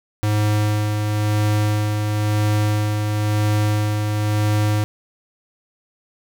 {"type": "tone with tremolo", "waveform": "square", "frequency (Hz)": 105.5, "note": "G#2", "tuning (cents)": 28, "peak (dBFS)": -16, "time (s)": [0.23, 4.84], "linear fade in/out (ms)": 0, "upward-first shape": "sine", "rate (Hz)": 0.98, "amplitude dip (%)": 35, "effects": []}